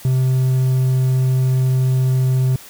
triangle tone, 129.6 Hz, C3, 16 cents flat, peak -11 dBFS, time 0.05-2.56 s, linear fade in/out 2 ms, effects white hiss -40 dBFS RMS until 2.69 s

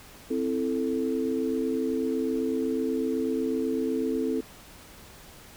sine chord, A minor, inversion first, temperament equal, 261.6 / 329.6 / 440 Hz, C4 / E4 / A4, 0 / 0 / 0 cents, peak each -28 / -31 / -29 dBFS, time 0.3-4.41 s, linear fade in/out 10 ms, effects pink hiss -49 dBFS RMS until 5.56 s

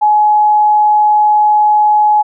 sine tone, 844 Hz, G#5, 28 cents sharp, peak -6 dBFS, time 0.01-2.23 s, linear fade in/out 20 ms, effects none

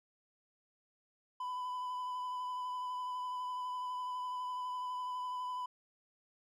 triangle tone with vibrato, 1000 Hz, B5, 21 cents sharp, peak -35 dBFS, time 1.4-5.66 s, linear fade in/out 5 ms, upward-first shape sine, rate 12 Hz, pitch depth 16 cents each way, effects none

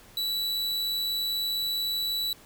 45% pulse tone, 3943 Hz, B7, 4 cents flat, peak -27 dBFS, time 0.17-2.33 s, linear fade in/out 2 ms, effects pink hiss -53 dBFS RMS until 2.45 s

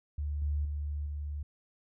sine tone with level steps, 73.42 Hz, D2, in tune, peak -31 / -28 / -32 / -34 dBFS, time 0.18-1.43 s, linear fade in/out 5 ms, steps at 0.42 / 0.65 / 1.06 s, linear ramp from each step 2 ms, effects none

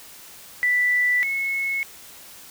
sine tone pair in turn, 1975.5 / 2188 Hz, B6 / C#7, 0 / -23 cents, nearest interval major second, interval 177 cents, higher second, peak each -17 / -22 dBFS, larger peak first, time 0.63-1.23 / 1.23-1.83 s, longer neither, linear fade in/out 0 ms, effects white hiss -44 dBFS RMS until 2.5 s

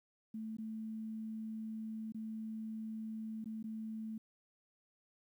sine tone with dropouts, 220 Hz, A3, in tune, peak -40 dBFS, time 0.34-4.18 s, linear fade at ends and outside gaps 5 ms, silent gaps 0.569-0.584 / 2.122-2.145 / 3.443-3.457 / 3.628-3.64 s, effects 12-bit

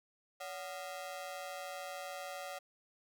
sawtooth ring-modulated tone, 654 Hz, E5, 14 cents flat, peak -35 dBFS, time 0.4-2.59 s, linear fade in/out 10 ms, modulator 86.5 Hz, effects none

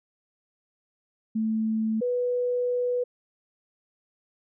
sine tone pair in turn, 220.2 / 492.3 Hz, A3 / B4, +2 / -6 cents, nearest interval octave + major second, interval 1392 cents, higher second, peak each -23 dBFS, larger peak neither, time 1.35-2.01 / 2.01-3.04 s, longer second, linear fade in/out 10 ms, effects none

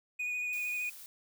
triangle tone with vibrato, 2469 Hz, D#7, 14 cents flat, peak -31 dBFS, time 0.19-0.9 s, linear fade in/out 10 ms, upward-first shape sine, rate 13 Hz, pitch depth 15 cents each way
blue noise, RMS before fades -49 dBFS, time 0.53-1.06 s, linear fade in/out 0 ms
effects none

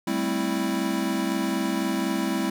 square chord, A minor seventh, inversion third, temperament equal, 196 / 220 / 261.6 / 329.6 Hz, G3 / A3 / C4 / E4, 0 / 0 / 0 / 0 cents, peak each -30 / -32 / -30 / -29 dBFS, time 0.07-2.5 s, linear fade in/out 5 ms, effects none

